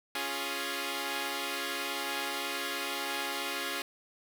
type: chord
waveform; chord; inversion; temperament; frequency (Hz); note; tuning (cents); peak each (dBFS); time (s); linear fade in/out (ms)
5% pulse; Db major; none; equal; 277.2 / 349.2 / 415.3; Db4 / F4 / Ab4; 0 / 0 / 0; -26; 0.15-3.82; 2
effects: none